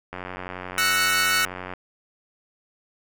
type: click train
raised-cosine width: 0.5 ms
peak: -18 dBFS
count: 148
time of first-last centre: 0.13-1.737 s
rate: 91.5 Hz
type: chord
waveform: sawtooth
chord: F# dominant seventh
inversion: third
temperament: equal with one note detuned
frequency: 1318.5 / 1480 / 1858.2 / 2217 Hz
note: E6 / F#6 / A#6 / C#7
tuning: 0 / 0 / -6 / 0 cents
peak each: -22 / -19 / -25 / -22 dBFS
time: 0.78-1.45 s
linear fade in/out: 0 ms
effects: none